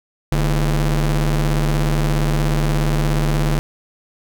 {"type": "ring-modulated tone", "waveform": "45% pulse", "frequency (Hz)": 92.5, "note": "F#2", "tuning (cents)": 0, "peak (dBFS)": -12, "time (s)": [0.32, 3.59], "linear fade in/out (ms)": 0, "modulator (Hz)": 54.7, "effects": []}